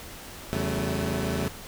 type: tone cluster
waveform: 20% pulse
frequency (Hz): 82.7 / 136.8 / 188.9 / 217.9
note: E2 / C#3 / F#3 / A3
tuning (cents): +6 / -23 / +36 / -17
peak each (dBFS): -27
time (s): 0.53-1.48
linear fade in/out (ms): 0
effects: pink hiss -42 dBFS RMS until 1.67 s